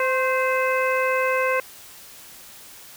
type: harmonic tone with a mistuned harmonic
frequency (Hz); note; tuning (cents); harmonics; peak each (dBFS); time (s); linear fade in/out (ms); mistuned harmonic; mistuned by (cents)
517; C5; -21; 1 / 2 / 3 / 4 / 5; -22 / -25 / -27 / -28 / -29; 0-1.6; 2; 2; +43
effects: white hiss -44 dBFS RMS until 2.96 s